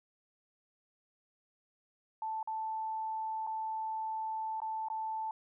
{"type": "tone with dropouts", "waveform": "sine", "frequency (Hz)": 880, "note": "A5", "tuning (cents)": 0, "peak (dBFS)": -34, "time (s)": [2.22, 5.31], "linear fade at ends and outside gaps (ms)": 2, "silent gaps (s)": [[2.429, 2.474], [3.467, 3.472], [4.603, 4.618], [4.885, 4.9]], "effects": []}